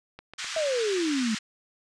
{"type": "clicks", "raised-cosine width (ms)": 0.3, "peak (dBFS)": -26, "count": 4, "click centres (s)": [0.19, 0.336, 0.445, 0.565]}
{"type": "band-pass noise", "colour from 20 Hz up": "pink", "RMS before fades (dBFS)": -35, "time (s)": [0.38, 1.39], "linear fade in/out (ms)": 10, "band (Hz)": [1400, 7400], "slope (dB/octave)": 24}
{"type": "exponential sweep", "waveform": "sine", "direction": "down", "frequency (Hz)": [659.3, 209.3], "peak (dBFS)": -24, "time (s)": [0.56, 1.35], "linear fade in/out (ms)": 5}
{"effects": ["resampled to 22050 Hz"]}